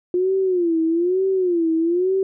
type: tone with vibrato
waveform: sine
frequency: 352.4 Hz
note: F4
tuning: 16 cents sharp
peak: -16 dBFS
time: 0.14-2.23 s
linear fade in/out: 2 ms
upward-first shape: sine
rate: 1.1 Hz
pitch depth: 150 cents each way
effects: none